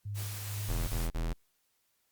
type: tone with tremolo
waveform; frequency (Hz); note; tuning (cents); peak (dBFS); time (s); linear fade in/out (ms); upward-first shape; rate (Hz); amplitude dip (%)
sine; 102.3; G#2; -26; -34; 0.05-0.99; 10; sine; 2.2; 50
type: noise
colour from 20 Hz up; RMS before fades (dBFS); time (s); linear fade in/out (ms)
white; -43; 0.14-1.1; 50
type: tone bursts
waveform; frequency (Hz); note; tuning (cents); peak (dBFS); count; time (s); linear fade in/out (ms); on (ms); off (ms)
square; 41.2; E1; 0; -31; 3; 0.69-1.328; 0; 180; 49
effects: white hiss -75 dBFS RMS until 2.11 s + Opus 48 kbps